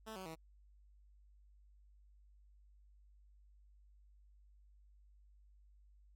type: tone with pitch steps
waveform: 10% pulse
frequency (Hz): 220 / 188.23 / 161.05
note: A3 / F#3 / E3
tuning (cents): 0 / +30 / -40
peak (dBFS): -38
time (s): 0.06-0.357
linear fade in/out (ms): 20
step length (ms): 99
effects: added 50 Hz sine -62 dBFS peak until 6.15 s + AAC 48 kbps